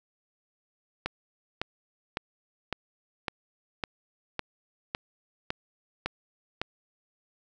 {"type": "click train", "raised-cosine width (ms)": 0.3, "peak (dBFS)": -13, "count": 11, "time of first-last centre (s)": [1.06, 6.616], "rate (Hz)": 1.8, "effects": []}